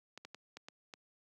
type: clicks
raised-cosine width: 0.2 ms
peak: -30 dBFS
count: 6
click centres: 0.176 / 0.25 / 0.346 / 0.57 / 0.685 / 0.938 s
effects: high-pass 200 Hz 12 dB/octave